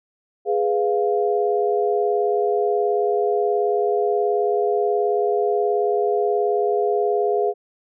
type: chord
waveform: sine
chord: F diminished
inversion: first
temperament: equal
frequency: 415.3 / 493.9 / 698.5 Hz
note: Ab4 / Cb5 / F5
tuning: 0 / 0 / 0 cents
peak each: -19 / -25 / -23 dBFS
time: 0.45-7.54 s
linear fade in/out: 50 ms
effects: none